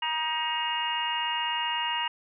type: harmonic tone with a mistuned harmonic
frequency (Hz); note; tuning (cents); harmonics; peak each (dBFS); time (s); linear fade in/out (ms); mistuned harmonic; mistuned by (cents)
315.8; D#4; +26; 3 / 4 / 5 / 6 / 7 / 8 / 9; -30 / -41 / -41 / -36 / -42 / -42 / -30; 0.02-2.08; 5; 4; -31
effects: none